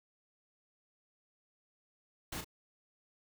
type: noise with echo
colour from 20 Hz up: pink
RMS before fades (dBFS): -41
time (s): 2.32-2.41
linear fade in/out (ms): 5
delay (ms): 35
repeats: 1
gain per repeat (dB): -7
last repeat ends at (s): 2.445
effects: none